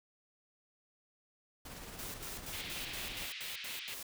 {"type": "noise with tremolo", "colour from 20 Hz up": "pink", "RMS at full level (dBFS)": -46, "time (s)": [1.65, 3.26], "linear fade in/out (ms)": 5, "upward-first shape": "triangle", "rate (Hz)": 18, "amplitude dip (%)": 40}
{"type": "noise bursts", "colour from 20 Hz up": "white", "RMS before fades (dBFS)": -45, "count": 9, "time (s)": [1.99, 4.028], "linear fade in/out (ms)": 0, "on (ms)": 150, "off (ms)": 86}
{"type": "band-pass noise", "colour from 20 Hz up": "pink", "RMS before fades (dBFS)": -45, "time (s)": [2.53, 3.94], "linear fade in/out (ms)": 0, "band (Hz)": [2200, 4000], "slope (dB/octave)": 24}
{"effects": []}